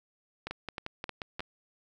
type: two click trains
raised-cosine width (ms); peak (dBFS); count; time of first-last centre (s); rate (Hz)
0.3; -20 / -20; 4 / 6; 0.47-1.405 / 0.51-1.395; 3.21 / 5.65
effects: none